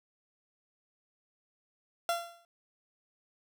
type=tone with exponential decay; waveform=30% pulse; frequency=684 Hz; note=F5; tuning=36 cents flat; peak=-23 dBFS; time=2.09-2.45 s; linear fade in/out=1 ms; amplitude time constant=78 ms; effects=none